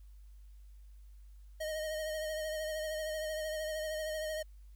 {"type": "tone with vibrato", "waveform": "square", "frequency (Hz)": 622.3, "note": "D#5", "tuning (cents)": 0, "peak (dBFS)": -36, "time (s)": [1.6, 4.43], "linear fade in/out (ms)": 10, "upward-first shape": "sine", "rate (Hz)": 13, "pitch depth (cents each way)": 31, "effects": ["added 50 Hz sine -51 dBFS peak until 4.75 s", "white hiss -75 dBFS RMS until 4.75 s"]}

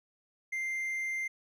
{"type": "tone", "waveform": "triangle", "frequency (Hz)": 2093, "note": "C7", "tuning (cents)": 0, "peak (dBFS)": -30, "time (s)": [0.52, 1.28], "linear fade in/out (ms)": 10, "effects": []}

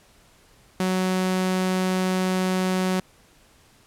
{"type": "tone", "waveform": "sawtooth", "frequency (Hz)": 185.7, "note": "F#3", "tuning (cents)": 7, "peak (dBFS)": -17, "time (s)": [0.8, 3], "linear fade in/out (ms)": 2, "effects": ["pink hiss -56 dBFS RMS until 3.86 s", "low-pass 12000 Hz 12 dB/octave"]}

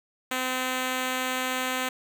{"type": "tone", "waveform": "5% pulse", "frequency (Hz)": 256.6, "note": "C4", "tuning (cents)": -34, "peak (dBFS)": -15, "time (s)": [0.31, 1.89], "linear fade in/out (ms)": 5, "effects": []}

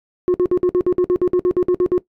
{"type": "tone bursts", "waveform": "sine", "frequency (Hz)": 360.5, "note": "F#4", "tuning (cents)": -45, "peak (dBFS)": -9, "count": 15, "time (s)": [0.28, 1.979], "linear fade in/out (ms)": 0, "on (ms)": 61, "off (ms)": 56, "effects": ["noise-tail reverb RT60 0.1 s tail -18 dB re dry", "tanh soft clip ceiling -11 dBFS"]}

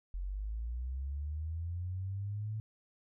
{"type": "linear sweep", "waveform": "sine", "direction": "up", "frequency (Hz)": [43.65, 110], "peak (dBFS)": -35, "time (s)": [0.14, 2.6], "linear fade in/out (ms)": 0, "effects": []}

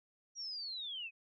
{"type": "linear sweep", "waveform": "sine", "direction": "down", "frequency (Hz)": [5740, 2489], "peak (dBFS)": -40, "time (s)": [0.35, 1.11], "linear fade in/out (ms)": 50, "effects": []}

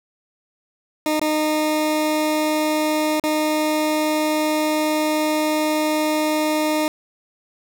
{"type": "tone with dropouts", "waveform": "20% pulse", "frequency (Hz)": 307.1, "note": "D#4", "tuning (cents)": -23, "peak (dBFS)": -13, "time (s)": [1.06, 6.88], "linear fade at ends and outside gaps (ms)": 1, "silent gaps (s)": [[1.195, 1.214], [3.198, 3.238]], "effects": []}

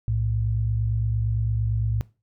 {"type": "tone pair together", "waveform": "sine", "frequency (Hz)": [61.2, 110], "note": ["B1", "A2"], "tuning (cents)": [-15, 0], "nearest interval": "minor seventh", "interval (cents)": 1015, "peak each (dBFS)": [-27, -22], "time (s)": [0.08, 2.01], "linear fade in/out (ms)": 0, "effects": ["noise-tail reverb RT60 0.3 s tail -20 dB re dry"]}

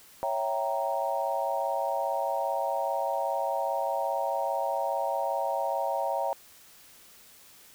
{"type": "chord", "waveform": "sine", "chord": "C# diminished seventh", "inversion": "none", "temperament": "equal with one note detuned", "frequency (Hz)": [554.4, 659.3, 776.8, 932.3], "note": ["C#5", "E5", "G5", "Bb5"], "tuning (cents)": [0, 0, -16, 0], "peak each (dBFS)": -32, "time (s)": [0.23, 6.33], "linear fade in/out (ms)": 0, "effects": ["white hiss -54 dBFS RMS until 7.74 s"]}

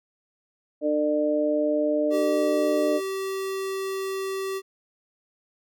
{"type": "harmonic tone", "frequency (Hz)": 150, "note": "D3", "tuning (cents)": 37, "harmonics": [2, 3, 4], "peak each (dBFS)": [-25, -29, -23], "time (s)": [0.81, 3.01], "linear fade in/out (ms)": 50}
{"type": "tone", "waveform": "square", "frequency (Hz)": 385.6, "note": "G4", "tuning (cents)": -28, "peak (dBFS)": -28, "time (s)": [2.1, 4.62], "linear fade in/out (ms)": 50}
{"effects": []}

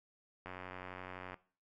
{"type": "click train", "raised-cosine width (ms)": 0.5, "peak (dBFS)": -30, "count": 82, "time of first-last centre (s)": [0.46, 1.342], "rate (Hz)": 91.8, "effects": ["noise-tail reverb RT60 0.4 s tail -18 dB re dry"]}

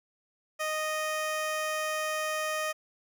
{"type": "tone", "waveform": "15% pulse", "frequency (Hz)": 620, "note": "D#5", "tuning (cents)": -6, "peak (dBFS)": -23, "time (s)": [0.59, 2.73], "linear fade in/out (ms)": 20, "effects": []}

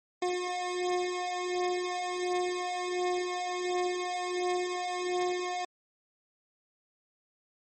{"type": "beating tone pair", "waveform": "25% pulse", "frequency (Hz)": [358.8, 360.2], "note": ["F4", "F#4"], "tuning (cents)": [47, -46], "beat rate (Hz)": 1.4, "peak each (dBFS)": [-30, -28], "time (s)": [0.22, 5.65], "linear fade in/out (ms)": 5, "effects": ["MP3 32 kbps"]}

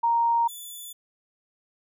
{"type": "tone pair in turn", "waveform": ["sine", "5% pulse"], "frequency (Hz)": [932.3, 3477], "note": ["A#5", "A7"], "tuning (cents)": [0, -21], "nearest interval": "octave + major seventh", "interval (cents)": 2279, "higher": "second", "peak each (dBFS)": [-19, -30], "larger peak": "first", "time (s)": [[0.03, 0.48], [0.48, 0.93]], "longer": "neither", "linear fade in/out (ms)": 10, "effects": []}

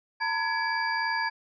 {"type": "tone cluster", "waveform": "sine", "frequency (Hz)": [907, 990, 1680, 2300, 4740], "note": ["A#5", "B5", "G#6", "D7", "D8"], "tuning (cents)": [-48, 4, 19, -37, 15], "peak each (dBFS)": [-30, -35, -29, -36, -36], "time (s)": [0.2, 1.3], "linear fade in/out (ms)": 20, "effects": []}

